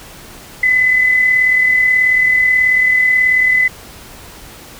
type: tone with amplitude modulation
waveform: sine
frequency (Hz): 2013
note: B6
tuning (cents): +33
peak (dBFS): -7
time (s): 0.63-3.68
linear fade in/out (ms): 5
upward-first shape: sine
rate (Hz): 38.4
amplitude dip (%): 40
effects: pink hiss -36 dBFS RMS until 4.79 s